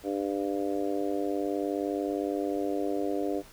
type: harmonic tone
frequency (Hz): 99.5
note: G2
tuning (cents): +26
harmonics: 3 / 4 / 5 / 6 / 7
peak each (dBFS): -31 / -33 / -35 / -37 / -38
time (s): 0.03-3.43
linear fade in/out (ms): 50
effects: pink hiss -53 dBFS RMS until 3.52 s